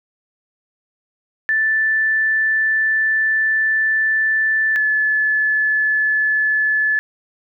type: tone pair in turn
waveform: sine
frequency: 1760 / 1726.8 Hz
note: A6 / A6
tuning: 0 / -33 cents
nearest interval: unison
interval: 33 cents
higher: first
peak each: -14 dBFS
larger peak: neither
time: 1.49-4.76 / 4.76-6.99 s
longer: first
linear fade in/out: 0 ms
effects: none